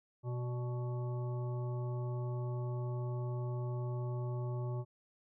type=harmonic tone with a mistuned harmonic; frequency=123.47 Hz; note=B2; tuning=in tune; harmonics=1 / 3 / 5 / 7 / 9; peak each=-35 / -45 / -49 / -52 / -54 dBFS; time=0.23-4.85 s; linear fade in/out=50 ms; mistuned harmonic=5; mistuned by=-54 cents; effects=none